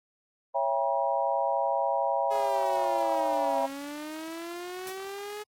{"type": "chord", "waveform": "sine", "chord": "C# diminished seventh", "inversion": "none", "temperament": "just", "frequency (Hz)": [554.4, 665.2, 798.3, 957.9], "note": ["C#5", "E5", "G5", "Bb5"], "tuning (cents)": [0, 16, 31, 47], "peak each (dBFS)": -30, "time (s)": [0.54, 3.67], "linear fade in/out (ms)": 20}
{"type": "linear two-way sweep", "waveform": "sawtooth", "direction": "down then up", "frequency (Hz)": [423.3, 267.3, 423.3], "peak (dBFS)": -32, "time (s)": [2.3, 5.44], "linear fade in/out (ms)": 20, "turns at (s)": 3.62}
{"type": "noise with exponential decay", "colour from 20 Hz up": "white", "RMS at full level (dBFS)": -38, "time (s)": [4.87, 5.03], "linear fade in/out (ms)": 0, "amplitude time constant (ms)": 34}
{"effects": ["AAC 64 kbps"]}